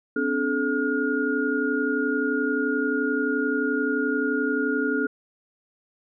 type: tone cluster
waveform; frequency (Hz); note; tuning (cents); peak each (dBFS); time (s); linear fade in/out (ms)
sine; 256.9 / 288.4 / 430.8 / 1428; C4 / D4 / A4 / F6; -32 / -31 / -37 / +38; -27; 0.16-5.07; 5
effects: none